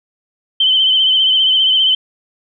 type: tone with vibrato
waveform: sine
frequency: 3082 Hz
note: G7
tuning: 30 cents flat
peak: -9 dBFS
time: 0.6-1.95 s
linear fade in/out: 5 ms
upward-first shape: triangle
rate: 15 Hz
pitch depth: 55 cents each way
effects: none